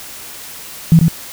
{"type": "tone with echo", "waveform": "sine", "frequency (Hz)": 164.81, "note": "E3", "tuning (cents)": 0, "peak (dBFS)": -3, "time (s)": [0.92, 0.99], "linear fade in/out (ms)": 0, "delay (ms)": 92, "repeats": 1, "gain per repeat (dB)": -4, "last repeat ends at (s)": 1.082, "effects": ["white hiss -32 dBFS RMS until 1.32 s"]}